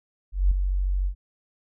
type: tone with ADSR envelope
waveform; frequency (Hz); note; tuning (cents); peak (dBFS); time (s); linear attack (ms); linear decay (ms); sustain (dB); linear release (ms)
sine; 46.74; F#1; +18; -14; 0.32-1.15; 190; 7; -7; 88
effects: none